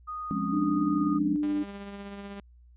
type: tone with pitch glide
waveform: sine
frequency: 1239 to 1231.2 Hz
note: D#6 to D#6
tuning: -8 to -19 cents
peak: -33 dBFS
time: 0.07-1.19 s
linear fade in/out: 20 ms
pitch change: -11 cents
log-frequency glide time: 0.92-1.04 s
type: chord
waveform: sine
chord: Db major seventh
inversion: first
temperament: equal with one note detuned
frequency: 175.83 / 207.7 / 261.6 / 277.2 Hz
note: F3 / Ab3 / C4 / Db4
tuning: +12 / 0 / 0 / 0 cents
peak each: -33 / -31 / -37 / -33 dBFS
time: 0.31-1.36 s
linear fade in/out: 0 ms
type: tone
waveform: sine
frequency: 297.6 Hz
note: D4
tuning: 23 cents sharp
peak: -25 dBFS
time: 0.52-1.64 s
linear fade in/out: 20 ms
type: tone with tremolo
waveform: sawtooth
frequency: 200.1 Hz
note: G3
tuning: 36 cents sharp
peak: -33 dBFS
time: 1.43-2.4 s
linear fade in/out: 0 ms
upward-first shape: triangle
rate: 16 Hz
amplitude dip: 40%
effects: added 60 Hz sine -52 dBFS peak until 2.76 s + resampled to 8000 Hz